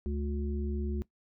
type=harmonic tone; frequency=72 Hz; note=D2; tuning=34 cents flat; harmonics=1 / 3 / 5; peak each=-32 / -37 / -39 dBFS; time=0.06-1.02 s; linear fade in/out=0 ms; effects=noise-tail reverb RT60 0.1 s tail -18 dB re dry